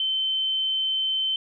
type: tone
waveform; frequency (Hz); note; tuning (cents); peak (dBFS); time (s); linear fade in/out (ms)
sine; 3082; G7; -30; -22; 0-1.36; 2
effects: none